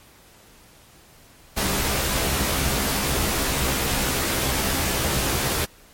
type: noise with comb filter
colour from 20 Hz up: pink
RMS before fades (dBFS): -23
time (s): 1.56-5.66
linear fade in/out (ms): 20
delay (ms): 15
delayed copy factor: +0.7
effects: pink hiss -51 dBFS RMS until 5.93 s + MP3 64 kbps